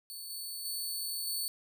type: tone with level steps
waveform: 15% pulse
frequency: 4457 Hz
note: C#8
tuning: 9 cents sharp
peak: -35 / -32 / -28 / -26 dBFS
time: 0.1-1.48 s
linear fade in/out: 0 ms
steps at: 0.3 / 0.65 / 1.27 s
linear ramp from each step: 2 ms
effects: none